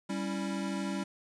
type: chord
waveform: square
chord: C# diminished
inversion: second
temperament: equal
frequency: 196 / 277.2 / 329.6 Hz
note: G3 / C#4 / E4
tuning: 0 / 0 / 0 cents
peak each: -35 / -39 / -40 dBFS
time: 0.09-1.04 s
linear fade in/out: 10 ms
effects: resampled to 22050 Hz + 10-bit